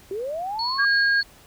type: linear sweep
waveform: sine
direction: up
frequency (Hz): 370 to 1174.7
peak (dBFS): -26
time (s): 0.11-0.85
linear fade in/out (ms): 2
type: tone with tremolo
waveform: sine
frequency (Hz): 4383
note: C#8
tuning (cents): -20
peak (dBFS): -24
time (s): 0.59-1.23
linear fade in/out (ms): 2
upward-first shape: sine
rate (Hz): 3.3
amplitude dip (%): 45
type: tone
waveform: sine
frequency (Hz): 1623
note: G#6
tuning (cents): -40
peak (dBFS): -17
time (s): 0.78-1.22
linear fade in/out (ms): 20
effects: pink hiss -51 dBFS RMS until 1.46 s